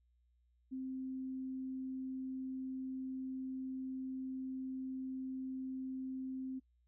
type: tone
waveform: sine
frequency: 261.6 Hz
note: C4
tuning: in tune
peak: -39 dBFS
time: 0.71-6.6 s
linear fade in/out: 20 ms
effects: noise-tail reverb RT60 0.1 s tail -22 dB re dry + added 60 Hz sine -70 dBFS peak until 6.87 s